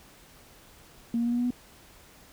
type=tone with pitch steps; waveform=sine; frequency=233.1 / 235.7 / 238.3 / 240.9 / 243.6 / 246.2 Hz; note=A#3 / A#3 / A#3 / B3 / B3 / B3; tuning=0 / +19 / +38 / -43 / -24 / -5 cents; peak=-23 dBFS; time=1.14-1.506 s; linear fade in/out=2 ms; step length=61 ms; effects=tanh soft clip ceiling -19 dBFS + pink hiss -54 dBFS RMS until 2.32 s